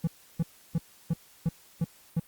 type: tone bursts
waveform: triangle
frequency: 164.81 Hz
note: E3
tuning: in tune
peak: -21 dBFS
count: 7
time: 0.04-2.198 s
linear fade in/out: 5 ms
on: 34 ms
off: 320 ms
effects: white hiss -57 dBFS RMS until 2.27 s + Opus 48 kbps